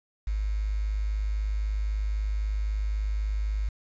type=tone with quantisation; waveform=sine; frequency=51.91 Hz; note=G#1; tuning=in tune; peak=-25 dBFS; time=0.27-3.69 s; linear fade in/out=5 ms; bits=8; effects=resampled to 16000 Hz